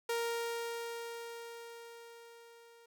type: tone with level ramp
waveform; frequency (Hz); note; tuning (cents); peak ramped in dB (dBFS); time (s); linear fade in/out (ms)
sawtooth; 466.2; A#4; 0; -28 to -54; 0.09-2.86; 5
effects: none